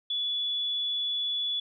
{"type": "tone", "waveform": "sine", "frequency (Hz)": 3426, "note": "A7", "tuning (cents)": -47, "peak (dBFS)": -27, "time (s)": [0.1, 1.6], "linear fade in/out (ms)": 5, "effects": []}